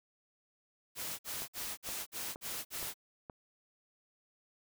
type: noise bursts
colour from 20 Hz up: white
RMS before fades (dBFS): -40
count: 7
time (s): 0.95-2.942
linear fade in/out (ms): 50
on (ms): 240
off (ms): 52
type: click train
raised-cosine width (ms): 1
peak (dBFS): -31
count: 5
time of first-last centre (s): 1.42-3.298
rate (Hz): 2.13
effects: none